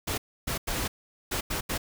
pink noise bursts at uneven times, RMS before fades -30 dBFS, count 6, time 0.07-0.18 / 0.47-0.58 / 0.67-0.88 / 1.31-1.41 / 1.5-1.61 / 1.69-1.78 s, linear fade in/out 10 ms, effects none

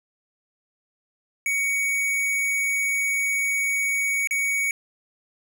square tone with dropouts, 2242 Hz, C#7, 19 cents sharp, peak -22 dBFS, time 1.46-4.71 s, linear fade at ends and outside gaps 1 ms, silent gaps 4.273-4.309 s, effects none

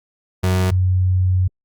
35% pulse / sine tone pair in turn, 92.5 / 92.16 Hz, F#2 / F#2, 0 / -6 cents, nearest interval unison, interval 6 cents, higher first, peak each -13 dBFS, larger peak neither, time 0.43-0.71 / 0.71-1.48 s, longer second, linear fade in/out 10 ms, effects Opus 48 kbps

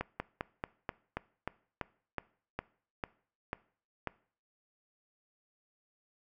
slowing click train, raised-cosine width 0.5 ms, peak -19 dBFS, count 13, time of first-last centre 0.01-4.073 s, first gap 190 ms, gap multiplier 1.1, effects noise-tail reverb RT60 0.5 s tail -21 dB re dry

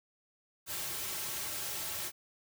white noise with comb filter, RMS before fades -38 dBFS, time 0.66-2.12 s, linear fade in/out 50 ms, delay 4.1 ms, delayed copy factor -0.75, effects none

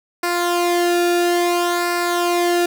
sawtooth tone with flanger, 349.2 Hz, F4, in tune, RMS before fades -18 dBFS, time 0.23-2.66 s, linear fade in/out 5 ms, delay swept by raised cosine 0.3 to 0.97 ms, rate 0.59 Hz, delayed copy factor -0.65, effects 8-bit

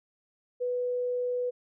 sine tone, 493.9 Hz, B4, in tune, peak -27 dBFS, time 0.6-1.51 s, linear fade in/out 20 ms, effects none

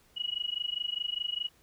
sine tone with amplitude modulation, 2912 Hz, F#7, 28 cents flat, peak -27 dBFS, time 0.16-1.49 s, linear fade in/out 20 ms, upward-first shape sine, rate 24.9 Hz, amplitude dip 95%, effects pink hiss -64 dBFS RMS until 1.62 s

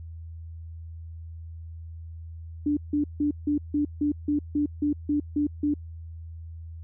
sine tone bursts, 293.7 Hz, D4, in tune, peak -21 dBFS, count 12, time 2.66-5.74 s, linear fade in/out 5 ms, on 110 ms, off 160 ms, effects added 82 Hz sine -37 dBFS peak until 6.83 s

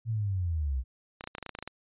sine linear sweep, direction down, 116.54 to 60.1 Hz, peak -27 dBFS, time 0.05-0.84 s, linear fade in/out 50 ms
clicks, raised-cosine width 0.3 ms, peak -22 dBFS, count 12, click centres 1.209 / 1.24 / 1.274 / 1.351 / 1.383 / 1.427 / 1.463 / 1.493 / 1.551 / 1.588 / 1.626 / 1.676 s
effects resampled to 8000 Hz

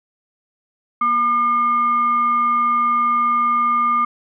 sine tone with frequency modulation, 1205 Hz, D6, 44 cents sharp, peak -14 dBFS, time 1.01-4.05 s, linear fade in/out 5 ms, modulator 967 Hz, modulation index 0.32, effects none

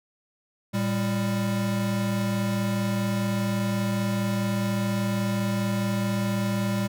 square tone pair together, 113.93 / 198.2 Hz, A#2 / G3, -39 / +19 cents, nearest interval minor seventh, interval 958 cents, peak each -29 / -26 dBFS, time 0.73-6.88 s, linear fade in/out 20 ms, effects none

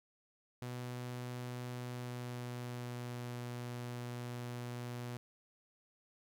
sawtooth tone with pitch glide, 123.47 to 121.63 Hz, B2 to B2, 0 to -26 cents, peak -37 dBFS, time 0.62-5.17 s, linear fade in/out 0 ms, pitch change -26 cents, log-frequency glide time 1.76-3.33 s, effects 13-bit

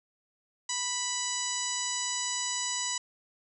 harmonic tone, 987 Hz, B5, 1 cent flat, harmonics 1 / 2 / 3 / 4 / 5 / 6 / 7 / 8, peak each -39 / -40 / -40 / -39 / -40 / -38 / -36 / -36 dBFS, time 0.69-2.98 s, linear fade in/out 5 ms, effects none

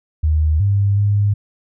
sine tone with pitch steps, 77.4 / 100.1 / 102.3 Hz, D#2 / G2 / G#2, -9 / +37 / -26 cents, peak -12 dBFS, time 0.23-1.34 s, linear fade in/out 10 ms, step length 370 ms, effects none

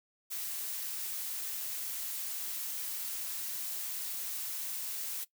blue noise, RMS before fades -38 dBFS, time 0.3-5.25 s, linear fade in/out 20 ms, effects noise-tail reverb RT60 0.1 s tail -18 dB re dry

